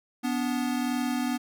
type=tone pair together; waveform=square; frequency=246.9 / 289 Hz; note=B3 / D4; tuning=0 / -28 cents; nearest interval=minor third; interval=272 cents; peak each=-28 / -32 dBFS; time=0.23-1.38 s; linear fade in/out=20 ms; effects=none